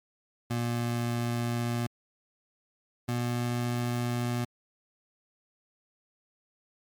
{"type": "tone pair in turn", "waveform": "25% pulse", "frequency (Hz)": [119, 120.94], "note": ["A#2", "B2"], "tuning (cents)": [36, -36], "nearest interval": "unison", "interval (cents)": 28, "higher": "second", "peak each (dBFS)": -24, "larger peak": "neither", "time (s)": [[0.5, 1.87], [3.08, 4.45]], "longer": "neither", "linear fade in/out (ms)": 10, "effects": ["MP3 96 kbps"]}